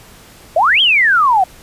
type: exponential two-way sweep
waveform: sine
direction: up then down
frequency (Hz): 595 to 3322 to 716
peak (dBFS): -8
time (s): 0.56-1.44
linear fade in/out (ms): 5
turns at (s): 0.81
effects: pink hiss -41 dBFS RMS until 1.62 s + resampled to 32000 Hz